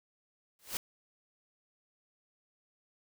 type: noise with exponential growth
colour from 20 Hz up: white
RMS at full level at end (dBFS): -31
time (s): 0.59-0.77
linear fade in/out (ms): 1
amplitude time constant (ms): 38
effects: none